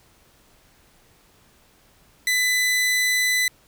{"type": "tone", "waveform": "sawtooth", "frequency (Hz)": 2000, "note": "B6", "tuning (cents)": 21, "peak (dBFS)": -15, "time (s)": [2.27, 3.48], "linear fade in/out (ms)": 2, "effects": ["pink hiss -57 dBFS RMS until 3.67 s"]}